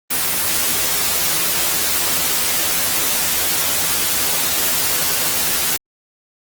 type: noise with comb filter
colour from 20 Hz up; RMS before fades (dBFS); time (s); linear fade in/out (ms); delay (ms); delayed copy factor
white; -18; 0.1-5.77; 10; 12; +0.85
effects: Opus 24 kbps